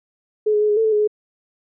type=tone with pitch steps; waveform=sine; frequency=426.7 / 419 / 423.8 / 416.3 / 446.4 / 437.1 / 419.8 / 422.9 Hz; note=G#4 / G#4 / G#4 / G#4 / A4 / A4 / G#4 / G#4; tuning=+47 / +15 / +35 / +4 / +25 / -11 / +19 / +31 cents; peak=-14 dBFS; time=0.46-1.076 s; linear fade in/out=10 ms; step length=77 ms; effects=none